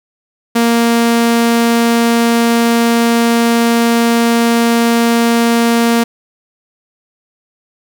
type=tone; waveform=sawtooth; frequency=233.1 Hz; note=A#3; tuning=in tune; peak=-5 dBFS; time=0.55-6.04 s; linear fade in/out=10 ms; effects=none